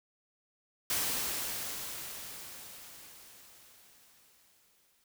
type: noise with exponential decay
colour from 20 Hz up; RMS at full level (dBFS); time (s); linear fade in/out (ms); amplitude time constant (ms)
white; -31; 0.9-5.04; 2; 900
effects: none